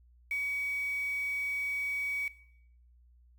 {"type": "tone with quantisation", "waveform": "sine", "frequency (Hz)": 2265, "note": "C#7", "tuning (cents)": 37, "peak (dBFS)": -30, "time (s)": [0.31, 2.28], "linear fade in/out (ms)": 2, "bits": 8, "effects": ["noise-tail reverb RT60 0.7 s tail -18 dB re dry", "added 60 Hz sine -58 dBFS peak until 3.38 s"]}